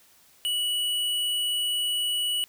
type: tone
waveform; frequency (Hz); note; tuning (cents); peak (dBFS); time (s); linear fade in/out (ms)
square; 2941; F#7; -11; -25; 0.45-2.44; 0
effects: white hiss -58 dBFS RMS until 2.48 s